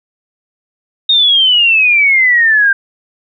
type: exponential sweep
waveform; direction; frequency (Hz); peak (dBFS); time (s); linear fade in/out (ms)
sine; down; 3729 to 1575; -6; 1.09-2.73; 5
effects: none